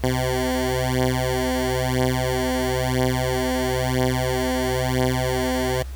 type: beating tone pair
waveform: 10% pulse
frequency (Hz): 127.3 / 128.3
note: C3 / C3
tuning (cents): -47 / -34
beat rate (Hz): 1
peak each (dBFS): -15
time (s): 0.03-5.83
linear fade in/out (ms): 10
effects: added 65 Hz sine -30 dBFS peak until 5.95 s + pink hiss -47 dBFS RMS until 5.95 s